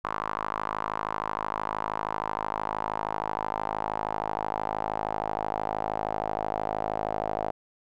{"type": "tone with band-pass filter sweep", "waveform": "sawtooth", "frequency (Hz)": 53, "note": "G#1", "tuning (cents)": 36, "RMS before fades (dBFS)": -31, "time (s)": [0.04, 7.51], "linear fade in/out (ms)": 5, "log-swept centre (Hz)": [1100, 710], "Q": 4.1, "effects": []}